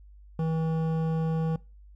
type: tone with hard clipping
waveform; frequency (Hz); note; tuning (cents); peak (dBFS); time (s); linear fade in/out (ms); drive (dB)
triangle; 161.2; E3; -38; -27; 0.39-1.56; 2; 16
effects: noise-tail reverb RT60 0.3 s tail -22 dB re dry + added 50 Hz sine -48 dBFS peak until 1.95 s